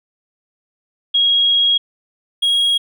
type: tone pair in turn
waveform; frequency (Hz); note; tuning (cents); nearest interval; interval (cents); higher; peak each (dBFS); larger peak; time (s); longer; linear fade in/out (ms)
sine / triangle; 3292 / 3292; G#7 / G#7; -16 / -16; unison; 0; neither; -11; neither; 1.14-1.78 / 2.42-2.78; first; 10
effects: none